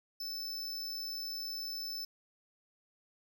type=tone; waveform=square; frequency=5274 Hz; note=E8; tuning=in tune; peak=-38 dBFS; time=0.2-2.05 s; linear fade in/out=5 ms; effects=none